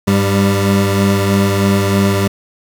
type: tone pair together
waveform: 25% pulse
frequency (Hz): 100 / 196.85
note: G2 / G3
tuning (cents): +35 / +8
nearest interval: octave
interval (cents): 1173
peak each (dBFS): -10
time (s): 0.07-2.28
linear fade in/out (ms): 10
effects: 7-bit